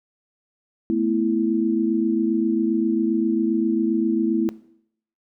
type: chord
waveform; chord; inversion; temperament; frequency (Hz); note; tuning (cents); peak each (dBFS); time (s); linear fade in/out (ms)
sine; A suspended second; none; just; 220 / 247.5 / 330; A3 / B3 / E4; 0 / +4 / +2; -24 / -25 / -21; 0.9-4.49; 0
effects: noise-tail reverb RT60 0.7 s tail -19 dB re dry